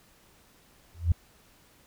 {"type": "tone with exponential growth", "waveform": "sine", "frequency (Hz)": 84.7, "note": "E2", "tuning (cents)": 48, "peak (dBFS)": -15, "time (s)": [0.94, 1.12], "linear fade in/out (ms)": 5, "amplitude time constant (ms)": 39, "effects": ["pink hiss -60 dBFS RMS until 1.86 s"]}